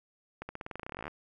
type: accelerating click train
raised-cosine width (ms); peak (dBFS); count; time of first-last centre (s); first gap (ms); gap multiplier
0.5; -24; 21; 0.42-1.08; 70; 0.91
effects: none